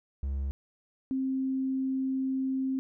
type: tone pair in turn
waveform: triangle / sine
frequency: 68.6 / 264.4 Hz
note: C#2 / C4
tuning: -17 / +18 cents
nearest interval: octave + major seventh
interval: 2335 cents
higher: second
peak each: -27 dBFS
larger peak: neither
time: 0.23-0.51 / 1.11-2.79 s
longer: second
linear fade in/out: 0 ms
effects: none